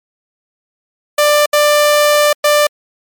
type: tone bursts at uneven times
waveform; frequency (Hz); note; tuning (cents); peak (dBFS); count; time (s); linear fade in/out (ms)
sawtooth; 592; D5; +14; -4; 3; 1.18-1.46 / 1.53-2.33 / 2.44-2.67; 5
effects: MP3 96 kbps